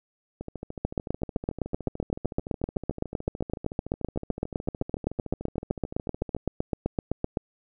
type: two click trains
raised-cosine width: 2 ms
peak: -12 / -22 dBFS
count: 52 / 82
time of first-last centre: 0.85-7.372 / 0.41-6.366 s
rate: 7.82 / 13.6 Hz
effects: none